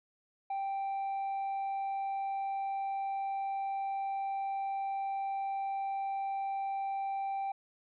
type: tone with tanh clipping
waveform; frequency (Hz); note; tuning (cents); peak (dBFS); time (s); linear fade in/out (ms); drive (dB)
triangle; 784; G5; 0; -33; 0.5-7.52; 5; 7
effects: none